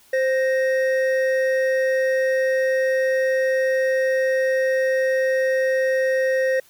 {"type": "tone pair together", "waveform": "triangle", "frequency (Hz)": [523.3, 1864.8], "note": ["C5", "A#6"], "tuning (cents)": [0, 0], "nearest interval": "octave + minor seventh", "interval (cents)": 2200, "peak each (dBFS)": [-16, -24], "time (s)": [0.13, 6.6], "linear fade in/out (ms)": 5, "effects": ["white hiss -54 dBFS RMS until 6.69 s"]}